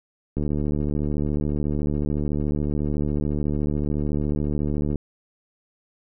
click train, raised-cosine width 3 ms, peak -13 dBFS, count 340, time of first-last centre 0.37-4.957 s, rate 73.9 Hz, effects none

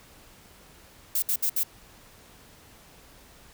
violet noise bursts, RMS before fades -25 dBFS, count 4, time 1.15-1.634 s, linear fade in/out 5 ms, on 73 ms, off 64 ms, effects pink hiss -53 dBFS RMS until 3.53 s

